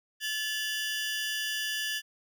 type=tone cluster; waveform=35% pulse; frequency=1729 / 2806 / 3006 / 4824 Hz; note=A6 / F7 / F#7 / D8; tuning=-31 / +8 / +27 / +46 cents; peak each=-31 / -37 / -35 / -39 dBFS; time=0.2-2.02 s; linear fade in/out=50 ms; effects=none